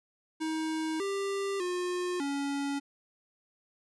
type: tone with pitch steps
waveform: square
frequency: 316.8 / 395.3 / 358.3 / 281 Hz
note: D#4 / G4 / F4 / C#4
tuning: +31 / +15 / +44 / +24 cents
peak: -31 dBFS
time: 0.4-2.8 s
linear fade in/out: 20 ms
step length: 600 ms
effects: resampled to 24000 Hz